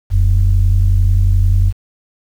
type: tone pair together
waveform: sine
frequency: 41.2 / 92.5 Hz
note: E1 / F#2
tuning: 0 / 0 cents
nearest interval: octave + major second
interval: 1400 cents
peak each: -10 dBFS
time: 0.1-1.73 s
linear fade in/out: 50 ms
effects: tanh soft clip ceiling -3 dBFS + 7-bit